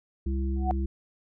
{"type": "harmonic tone", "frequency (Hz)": 66.9, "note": "C2", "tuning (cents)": 39, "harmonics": [1, 3, 5], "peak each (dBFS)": [-26, -35, -36], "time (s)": [0.26, 0.86], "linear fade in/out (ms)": 5}
{"type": "tone with exponential growth", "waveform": "sine", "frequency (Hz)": 740, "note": "F#5", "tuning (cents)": 0, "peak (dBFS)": -20, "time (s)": [0.56, 0.71], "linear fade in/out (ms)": 0, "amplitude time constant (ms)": 32}
{"effects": []}